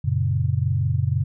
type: chord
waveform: sine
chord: F# major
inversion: none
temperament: equal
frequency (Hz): 92.5 / 116.54 / 138.59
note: F#2 / A#2 / C#3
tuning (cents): 0 / 0 / 0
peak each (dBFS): -23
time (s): 0.04-1.24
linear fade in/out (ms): 10
effects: none